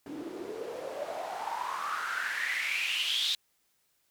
white noise with band-pass filter sweep, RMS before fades -34 dBFS, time 0.06-3.35 s, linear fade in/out 2 ms, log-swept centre 280 to 3800 Hz, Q 7.1, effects white hiss -73 dBFS RMS until 4.1 s

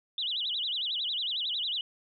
sine tone with vibrato, 3385 Hz, G#7, 32 cents sharp, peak -29 dBFS, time 0.18-1.81 s, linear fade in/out 2 ms, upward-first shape sine, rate 11 Hz, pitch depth 280 cents each way, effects none

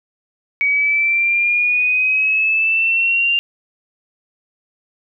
sine exponential sweep, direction up, 2255 to 2794 Hz, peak -13 dBFS, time 0.61-3.39 s, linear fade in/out 0 ms, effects none

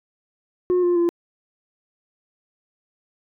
sine tone with pitch steps, 360.5 / 351.9 / 343.4 Hz, F#4 / F4 / F4, -45 / +13 / -29 cents, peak -13 dBFS, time 0.7-1.09 s, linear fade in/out 0 ms, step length 130 ms, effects tanh soft clip ceiling -15 dBFS

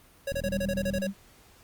square tone bursts, 554 Hz, C#5, 1 cent flat, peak -29 dBFS, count 10, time 0.27-1.07 s, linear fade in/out 5 ms, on 53 ms, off 30 ms
click train, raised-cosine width 5 ms, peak -25 dBFS, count 28, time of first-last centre 0.32-0.98 s, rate 40.9 Hz
sine tone with tremolo, 196 Hz, G3, in tune, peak -28 dBFS, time 0.43-1.14 s, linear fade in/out 50 ms, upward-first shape sine, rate 9.5 Hz, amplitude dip 45%
effects pink hiss -57 dBFS RMS until 1.63 s + Opus 32 kbps

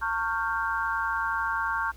sine chord, G half-diminished seventh, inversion first, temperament equal with one note detuned, 908.4 / 1108.7 / 1396.9 / 1568 Hz, Bb5 / Db6 / F6 / G6, -45 / 0 / 0 / 0 cents, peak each -31 dBFS, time 0.01-1.92 s, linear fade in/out 20 ms, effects added 60 Hz sine -46 dBFS peak until 1.96 s + pink hiss -56 dBFS RMS until 1.96 s

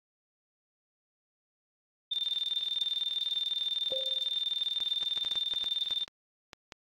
sine tone with tremolo, 3594 Hz, A7, 36 cents sharp, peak -27 dBFS, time 2.11-6.05 s, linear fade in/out 10 ms, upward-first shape square, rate 20 Hz, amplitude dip 75%
sine tone with exponential decay, 528 Hz, C5, 16 cents sharp, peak -31 dBFS, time 3.92-4.33 s, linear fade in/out 0 ms, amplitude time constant 87 ms
clicks, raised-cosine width 0.2 ms, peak -25 dBFS, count 12, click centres 4.804 / 5.029 / 5.176 / 5.249 / 5.314 / 5.356 / 5.537 / 5.642 / 5.908 / 6.079 / 6.532 / 6.722 s
effects AAC 48 kbps

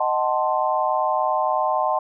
sine chord, D# diminished seventh, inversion none, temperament equal with one note detuned, 622.3 / 749.5 / 880 / 1046.5 Hz, D#5 / F#5 / A5 / C6, 0 / +22 / 0 / 0 cents, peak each -24 dBFS, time 0-1.99 s, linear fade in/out 5 ms, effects none

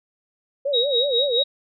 sine tone with vibrato, 519 Hz, C5, 14 cents flat, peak -20 dBFS, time 0.65-1.43 s, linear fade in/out 10 ms, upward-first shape sine, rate 5.4 Hz, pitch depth 200 cents each way
sine tone with tremolo, 3800 Hz, A#7, 33 cents sharp, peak -17 dBFS, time 0.73-1.44 s, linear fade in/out 10 ms, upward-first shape sine, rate 4.9 Hz, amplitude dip 80%
effects none

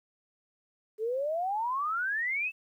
sine exponential sweep, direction up, 420.4 to 2685 Hz, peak -28 dBFS, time 0.98-2.52 s, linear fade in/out 50 ms, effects 11-bit

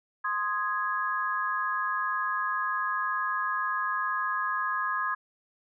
sine chord, Ab major, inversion first, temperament equal, 1046.5 / 1244.5 / 1661.2 Hz, C6 / Eb6 / Ab6, 0 / 0 / 0 cents, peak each -31 dBFS, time 0.24-5.15 s, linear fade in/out 10 ms, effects none

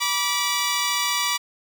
10% pulse tone pair together, 973 / 1160.8 Hz, B5 / D6, -26 / -21 cents, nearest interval minor third, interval 305 cents, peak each -16 / -15 dBFS, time 0-1.38 s, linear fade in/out 20 ms, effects none

